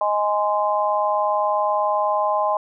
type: chord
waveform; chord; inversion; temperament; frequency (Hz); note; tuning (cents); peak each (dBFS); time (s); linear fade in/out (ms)
sine; Ab major; second; just; 623 / 830.6 / 1038.3; Eb5 / Ab5 / C6; +2 / 0 / -14; -22; 0.01-2.57; 2
effects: none